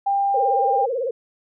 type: tone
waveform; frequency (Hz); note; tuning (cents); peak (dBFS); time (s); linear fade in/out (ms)
sine; 796; G5; +26; -17; 0.06-0.86; 10
type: tone with vibrato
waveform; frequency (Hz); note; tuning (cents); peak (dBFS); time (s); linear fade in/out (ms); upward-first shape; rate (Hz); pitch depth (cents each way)
sine; 500; B4; +21; -21; 0.34-1.11; 5; sine; 18; 160
effects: none